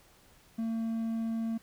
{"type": "tone", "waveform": "triangle", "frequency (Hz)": 226.2, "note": "A3", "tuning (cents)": 48, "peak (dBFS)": -28, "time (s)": [0.58, 1.58], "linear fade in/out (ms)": 10, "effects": ["pink hiss -61 dBFS RMS until 1.62 s"]}